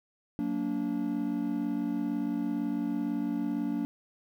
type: chord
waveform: triangle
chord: Gb augmented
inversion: none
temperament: just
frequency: 185 / 231.2 / 289.1 Hz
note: Gb3 / Bb3 / D4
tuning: 0 / -14 / -27 cents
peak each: -35 / -31 / -29 dBFS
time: 0.39-3.85 s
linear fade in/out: 0 ms
effects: 10-bit